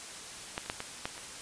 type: clicks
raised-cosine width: 0.3 ms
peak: -16 / -29 / -16 / -20 / -16 / -28 dBFS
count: 6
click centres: 0.579 / 0.661 / 0.699 / 0.804 / 1.055 / 1.179 s
effects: white hiss -44 dBFS RMS until 1.41 s + resampled to 22050 Hz